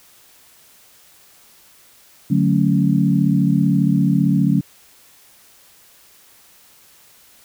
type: chord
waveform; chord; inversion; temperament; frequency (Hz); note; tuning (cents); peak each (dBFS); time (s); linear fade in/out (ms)
sine; D major seventh; none; equal; 146.83 / 185 / 220 / 277.2; D3 / F#3 / A3 / C#4; 0 / 0 / 0 / 0; -18 / -17 / -20 / -20; 2.3-4.61; 10
effects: white hiss -50 dBFS RMS until 7.44 s